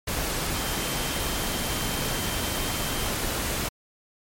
sine tone in noise, 3136 Hz, G7, in tune, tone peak -38 dBFS, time 0.55-3.1 s, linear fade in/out 10 ms, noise pink, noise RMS -28 dBFS, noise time 0.07-3.69 s, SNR -13 dB, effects MP3 64 kbps

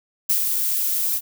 violet noise with ADSR envelope, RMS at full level -18 dBFS, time 0.29-1.21 s, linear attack 10 ms, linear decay 94 ms, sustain -4 dB, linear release 48 ms, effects none

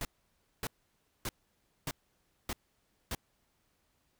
pink noise bursts, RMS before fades -36 dBFS, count 6, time 0.01-3.15 s, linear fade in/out 2 ms, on 40 ms, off 580 ms, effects pink hiss -75 dBFS RMS until 4.19 s

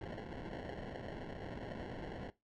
violet noise with sample-and-hold, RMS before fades -45 dBFS, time 0.01-2.3 s, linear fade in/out 2 ms, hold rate 1225 Hz, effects noise-tail reverb RT60 0.2 s tail -18 dB re dry + low-pass 3000 Hz 12 dB/octave

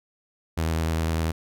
sawtooth tone with vibrato, 80.9 Hz, E2, 32 cents flat, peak -19 dBFS, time 0.57-1.32 s, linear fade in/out 10 ms, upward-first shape triangle, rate 10 Hz, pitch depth 33 cents each way, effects none

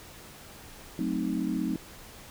sine chord, F# diminished seventh, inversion none, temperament equal, 185 / 220 / 261.6 / 311.1 Hz, F#3 / A3 / C4 / Eb4, 0 / 0 / 0 / 0 cents, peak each -33 / -33 / -32 / -32 dBFS, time 0.99-1.76 s, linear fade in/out 2 ms, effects pink hiss -48 dBFS RMS until 2.3 s

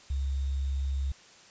sine tone with sample-and-hold, 68.3 Hz, C#2, 25 cents flat, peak -27 dBFS, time 0.1-1.12 s, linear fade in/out 5 ms, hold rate 3675 Hz, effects white hiss -54 dBFS RMS until 1.5 s + resampled to 16000 Hz

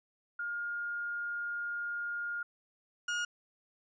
sine / 35% pulse tone pair in turn, 1417 / 1431 Hz, F6 / F6, +25 / +42 cents, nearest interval unison, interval 17 cents, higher second, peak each -34 / -30 dBFS, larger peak second, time 0.39-2.43 / 3.08-3.25 s, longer first, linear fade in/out 5 ms, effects resampled to 16000 Hz

